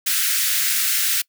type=high-pass noise; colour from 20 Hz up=white; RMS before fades=-20 dBFS; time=0.06-1.22 s; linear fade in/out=10 ms; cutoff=1400 Hz; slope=48 dB/octave; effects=noise-tail reverb RT60 0.1 s tail -24 dB re dry